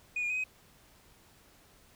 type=tone with pitch steps; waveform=sine; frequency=2465 / 2422 / 2508 / 2523 Hz; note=D#7 / D#7 / D#7 / D#7; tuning=-17 / -47 / +13 / +23 cents; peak=-28 dBFS; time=0.16-0.44 s; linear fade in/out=5 ms; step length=70 ms; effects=tanh soft clip ceiling -28 dBFS + pink hiss -61 dBFS RMS until 1.95 s